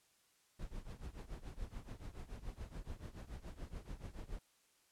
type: noise with tremolo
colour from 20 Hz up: brown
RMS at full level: -44 dBFS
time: 0.59-4.39 s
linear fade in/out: 5 ms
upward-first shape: triangle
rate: 7 Hz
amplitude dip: 95%
effects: white hiss -73 dBFS RMS until 4.91 s + low-pass 11000 Hz 12 dB/octave